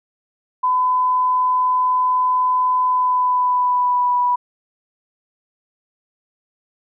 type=tone with pitch glide; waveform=sine; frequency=1008 to 982.7 Hz; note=B5 to B5; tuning=+35 to -9 cents; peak=-14 dBFS; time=0.63-4.36 s; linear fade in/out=10 ms; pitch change=-44 cents; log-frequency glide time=2.86-4.19 s; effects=none